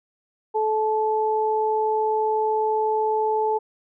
sine tone pair together, 434 / 868 Hz, A4 / A5, -24 / -24 cents, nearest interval octave, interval 1200 cents, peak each -22 / -22 dBFS, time 0.54-3.59 s, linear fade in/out 20 ms, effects none

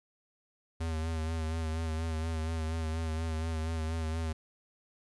square tone with vibrato, 80.5 Hz, E2, 41 cents flat, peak -32 dBFS, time 0.8-4.33 s, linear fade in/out 10 ms, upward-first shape sine, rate 4.2 Hz, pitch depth 38 cents each way, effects resampled to 24000 Hz + 12-bit

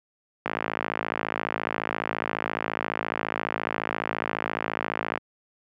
click train, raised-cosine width 0.5 ms, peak -10 dBFS, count 258, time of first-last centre 0.46-5.176 s, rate 54.5 Hz, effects high-pass 150 Hz 12 dB/octave

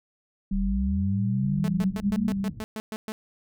sine tone, 195.7 Hz, G3, 3 cents flat, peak -25 dBFS, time 0.51-2.5 s, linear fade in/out 5 ms
sine linear sweep, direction up, 30.87 to 235.2 Hz, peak -25 dBFS, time 0.52-2.32 s, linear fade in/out 10 ms
white low-pass noise, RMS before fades -41 dBFS, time 1.43-2.63 s, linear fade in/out 5 ms, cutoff 170 Hz, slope 24 dB/octave
sawtooth tone bursts, 217.4 Hz, A3, 21 cents flat, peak -27 dBFS, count 10, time 1.64-3.12 s, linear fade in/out 0 ms, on 40 ms, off 120 ms
effects none

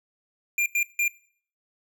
square tone bursts at uneven times, 2395 Hz, D7, 33 cents sharp, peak -22 dBFS, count 3, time 0.58-0.66 / 0.75-0.83 / 0.99-1.08 s, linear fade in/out 2 ms, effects noise-tail reverb RT60 0.5 s tail -19 dB re dry

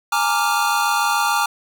square chord, Bb dominant seventh, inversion third, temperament equal with one note detuned, 830.6 / 917.4 / 1174.7 / 1396.9 Hz, Ab5 / Bb5 / D6 / F6, 0 / -28 / 0 / 0 cents, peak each -23 dBFS, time 0.12-1.46 s, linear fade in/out 5 ms, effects none

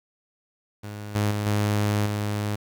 sawtooth tone with level steps, 104.1 Hz, G#2, 5 cents sharp, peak -30 / -17 / -21 / -17 / -21 dBFS, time 0.83-2.56 s, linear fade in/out 10 ms, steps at 1.15 / 1.31 / 1.46 / 2.06 s, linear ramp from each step 5 ms, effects 9-bit

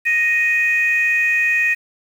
sine tone pair together, 1867.2 / 2489 Hz, A#6 / D#7, +2 / 0 cents, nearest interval perfect fourth, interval 498 cents, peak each -16 dBFS, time 0.05-1.75 s, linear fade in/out 20 ms, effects tanh soft clip ceiling -7 dBFS + 7-bit

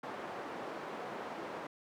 white band-pass noise, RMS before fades -43 dBFS, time 0.03-1.67 s, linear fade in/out 5 ms, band 250 to 930 Hz, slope 12 dB/octave, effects none

